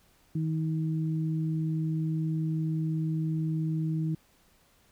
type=tone pair together; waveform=sine; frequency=158.5 / 317.6 Hz; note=D#3 / D#4; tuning=+32 / +36 cents; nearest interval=octave; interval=1204 cents; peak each=-27 / -35 dBFS; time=0.35-4.15 s; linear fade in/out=5 ms; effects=pink hiss -64 dBFS RMS until 4.91 s